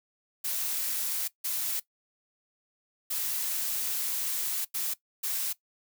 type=noise bursts at uneven times; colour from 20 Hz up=blue; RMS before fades=-31 dBFS; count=5; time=0.44-1.28 / 1.44-1.8 / 3.1-4.65 / 4.74-4.94 / 5.23-5.53 s; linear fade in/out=10 ms; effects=noise-tail reverb RT60 0.1 s tail -18 dB re dry